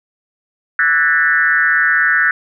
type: tone with frequency modulation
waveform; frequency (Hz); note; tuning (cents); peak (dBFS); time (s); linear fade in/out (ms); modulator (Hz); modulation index
sine; 1636; G#6; -26; -10; 0.79-2.31; 2; 156; 1.6
effects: none